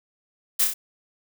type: noise with echo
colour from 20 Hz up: blue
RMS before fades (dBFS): -20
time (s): 0.59-0.65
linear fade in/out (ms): 10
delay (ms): 30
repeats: 3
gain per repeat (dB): -4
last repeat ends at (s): 0.74
effects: none